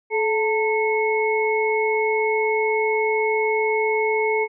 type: tone cluster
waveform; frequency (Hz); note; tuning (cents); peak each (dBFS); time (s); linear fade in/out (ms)
sine; 431.8 / 898 / 2188; A4 / A5 / C#7; -33 / +35 / -23; -20 / -25 / -24; 0.1-4.48; 50
effects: none